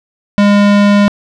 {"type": "tone", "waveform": "square", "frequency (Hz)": 203.7, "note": "G#3", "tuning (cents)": -33, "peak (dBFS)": -6, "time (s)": [0.38, 1.08], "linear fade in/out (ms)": 0, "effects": ["low-pass 4000 Hz 12 dB/octave", "8-bit"]}